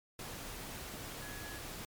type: tone in noise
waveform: sine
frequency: 1683 Hz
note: G#6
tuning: 23 cents sharp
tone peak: -49 dBFS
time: 1.22-1.58 s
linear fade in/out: 2 ms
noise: pink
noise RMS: -45 dBFS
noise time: 0.19-1.85 s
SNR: -7 dB
effects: MP3 96 kbps